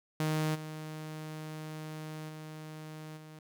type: tone with level steps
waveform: sawtooth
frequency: 155.5 Hz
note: D#3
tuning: 1 cent flat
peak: -25 / -36 / -39 / -44 dBFS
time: 0.2-3.39 s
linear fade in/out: 2 ms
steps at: 0.54 / 2.28 / 3.16 s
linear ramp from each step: 20 ms
effects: none